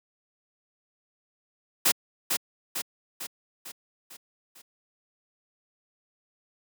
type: noise with echo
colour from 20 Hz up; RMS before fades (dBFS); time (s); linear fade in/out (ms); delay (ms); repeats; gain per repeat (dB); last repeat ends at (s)
white; -21; 1.85-1.92; 10; 450; 6; -5; 4.62
effects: high-pass 200 Hz 12 dB/octave